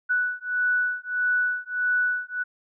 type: beating tone pair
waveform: sine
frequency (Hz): 1480 / 1481.6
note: F#6 / F#6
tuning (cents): 0 / +2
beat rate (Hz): 1.6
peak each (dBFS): -25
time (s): 0.09-2.44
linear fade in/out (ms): 20
effects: none